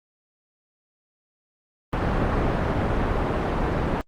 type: low-pass noise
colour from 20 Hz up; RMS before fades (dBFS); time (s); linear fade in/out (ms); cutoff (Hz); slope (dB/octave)
pink; -23; 1.93-4.01; 0; 1400; 12
effects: Opus 24 kbps